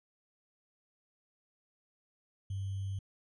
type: tone with sample-and-hold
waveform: sine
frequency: 97.3 Hz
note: G2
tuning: 12 cents flat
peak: -34 dBFS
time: 2.5-2.99 s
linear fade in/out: 5 ms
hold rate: 3150 Hz
effects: resampled to 24000 Hz